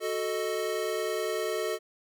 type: chord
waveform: square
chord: D# diminished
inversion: first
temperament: equal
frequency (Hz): 370 / 440 / 622.3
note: F#4 / A4 / D#5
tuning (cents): 0 / 0 / 0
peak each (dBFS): -35 / -32 / -35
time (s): 0-1.79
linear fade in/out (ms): 50
effects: none